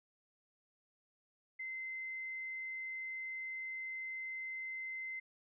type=tone; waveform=sine; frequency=2067 Hz; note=C7; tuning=22 cents flat; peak=-40 dBFS; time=1.59-5.2 s; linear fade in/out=10 ms; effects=none